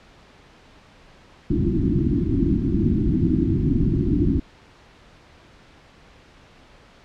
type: low-pass noise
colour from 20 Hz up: white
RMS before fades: -20 dBFS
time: 1.5-4.4 s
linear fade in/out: 5 ms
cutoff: 350 Hz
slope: 96 dB/octave
effects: pink hiss -50 dBFS RMS until 7.04 s + low-pass 4000 Hz 12 dB/octave